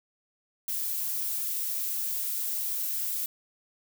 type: noise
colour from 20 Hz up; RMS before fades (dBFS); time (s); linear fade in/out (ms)
violet; -31; 0.68-3.26; 2
effects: none